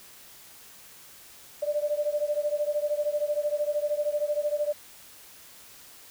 sine beating tone pair, 587.3 / 600.3 Hz, D5 / D5, 0 / +38 cents, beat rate 13 Hz, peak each -27 / -29 dBFS, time 1.62-4.73 s, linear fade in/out 10 ms, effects white hiss -50 dBFS RMS until 6.1 s

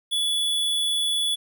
square tone, 3424 Hz, A7, 48 cents flat, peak -22 dBFS, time 0.11-1.36 s, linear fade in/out 20 ms, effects 10-bit

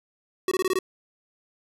square tone bursts, 374.8 Hz, F#4, 22 cents sharp, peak -22 dBFS, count 6, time 0.48-0.789 s, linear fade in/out 2 ms, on 34 ms, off 21 ms, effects resampled to 32000 Hz

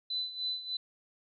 sine tone with tremolo, 4007 Hz, B7, 24 cents sharp, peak -30 dBFS, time 0.1-0.77 s, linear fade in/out 5 ms, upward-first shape sine, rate 3.3 Hz, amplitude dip 75%, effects none

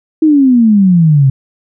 sine exponential sweep, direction down, 322.1 to 130.81 Hz, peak -4 dBFS, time 0.22-1.3 s, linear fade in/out 5 ms, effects none

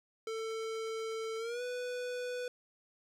square tone with pitch glide, 445.9 to 494.8 Hz, A4 to B4, +23 to +3 cents, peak -37 dBFS, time 0.27-2.48 s, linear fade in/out 2 ms, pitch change +180 cents, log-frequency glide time 1.38-1.62 s, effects low-pass 8000 Hz 12 dB/octave + 12-bit

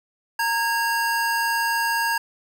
square tone pair together, 920.4 / 1640 Hz, A#5 / G#6, -22 / -22 cents, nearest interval minor seventh, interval 1000 cents, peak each -24 dBFS, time 0.39-2.18 s, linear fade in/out 5 ms, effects none

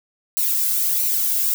violet noise with flanger, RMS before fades -20 dBFS, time 0.37-1.54 s, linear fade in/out 0 ms, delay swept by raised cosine 0.58 to 1.68 ms, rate 1.5 Hz, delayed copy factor -0.6, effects none

